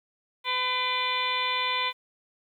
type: harmonic tone with a mistuned harmonic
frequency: 504 Hz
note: B4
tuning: 35 cents sharp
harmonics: 1 / 2 / 3 / 4 / 5 / 6 / 7 / 8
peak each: -40 / -29 / -41 / -33 / -32 / -36 / -31 / -38 dBFS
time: 0.44-1.93 s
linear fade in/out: 50 ms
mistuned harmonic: 5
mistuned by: -82 cents
effects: 10-bit